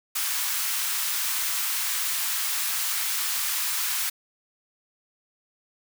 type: high-pass noise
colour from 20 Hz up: white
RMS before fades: -27 dBFS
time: 0.15-4.1 s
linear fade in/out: 10 ms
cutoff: 980 Hz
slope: 24 dB/octave
effects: none